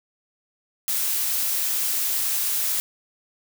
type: noise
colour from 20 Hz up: blue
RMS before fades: -24 dBFS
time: 0.88-2.8 s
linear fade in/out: 0 ms
effects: none